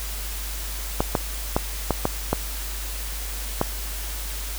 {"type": "clicks", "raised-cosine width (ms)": 1, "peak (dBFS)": -5, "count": 7, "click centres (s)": [1.005, 1.152, 1.565, 1.907, 2.054, 2.33, 3.614], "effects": ["added 50 Hz sine -30 dBFS peak until 4.58 s", "white hiss -34 dBFS RMS until 4.58 s"]}